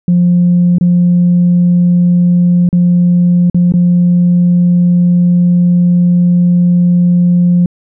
sine tone with dropouts, 176.1 Hz, F3, 15 cents sharp, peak -4 dBFS, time 0.08-7.66 s, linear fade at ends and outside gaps 2 ms, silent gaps 0.784-0.81 / 2.69-2.728 / 3.499-3.545 / 3.722-3.738 s, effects tanh soft clip ceiling -2 dBFS

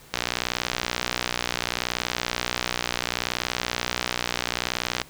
click train, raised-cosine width 0.2 ms, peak -6 dBFS, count 297, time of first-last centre 0.14-5.016 s, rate 60.7 Hz, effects pink hiss -49 dBFS RMS until 5.09 s

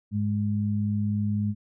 sine tone pair together, 103.85 / 207.7 Hz, G#2 / G#3, 0 / 0 cents, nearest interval octave, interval 1200 cents, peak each -26 dBFS, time 0.11-1.55 s, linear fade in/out 50 ms, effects none

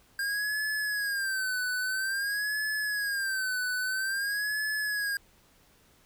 square tone with vibrato, 1602 Hz, G6, 37 cents sharp, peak -29 dBFS, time 0.19-5.17 s, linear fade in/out 2 ms, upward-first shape sine, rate 0.5 Hz, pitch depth 120 cents each way, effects pink hiss -62 dBFS RMS until 6.05 s

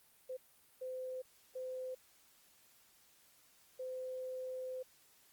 sine tone bursts at uneven times, 513 Hz, C5, 34 cents flat, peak -40 dBFS, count 4, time 0.29-0.37 / 0.81-1.22 / 1.55-1.95 / 3.79-4.83 s, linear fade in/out 10 ms, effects white hiss -67 dBFS RMS until 5.32 s + Opus 32 kbps

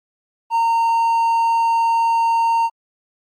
triangle tone, 919 Hz, A#5, 25 cents flat, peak -12 dBFS, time 0.5-2.7 s, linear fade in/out 50 ms, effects Opus 32 kbps

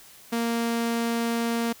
sawtooth tone, 232.4 Hz, A#3, 5 cents flat, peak -20 dBFS, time 0.32-1.73 s, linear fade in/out 10 ms, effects white hiss -50 dBFS RMS until 1.8 s

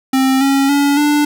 square tone with pitch steps, 264.4 / 274 / 284 / 294.4 Hz, C4 / C#4 / C#4 / D4, +18 / -20 / +42 / +4 cents, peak -11 dBFS, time 0.13-1.25 s, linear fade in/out 5 ms, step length 280 ms, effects none

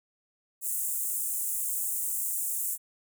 pink high-pass noise, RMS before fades -31 dBFS, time 0.61-2.78 s, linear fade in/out 50 ms, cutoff 7500 Hz, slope 48 dB/octave, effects none

